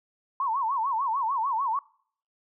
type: tone with vibrato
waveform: sine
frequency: 993 Hz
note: B5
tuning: 9 cents sharp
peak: -24 dBFS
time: 0.4-1.79 s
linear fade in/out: 2 ms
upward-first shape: sine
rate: 6.7 Hz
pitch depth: 220 cents each way
effects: noise-tail reverb RT60 0.6 s tail -25 dB re dry